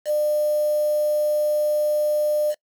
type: tone with quantisation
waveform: sine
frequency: 600 Hz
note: D5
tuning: 37 cents sharp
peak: -18 dBFS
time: 0.05-2.55 s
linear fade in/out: 50 ms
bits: 6
effects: noise-tail reverb RT60 0.1 s tail -25 dB re dry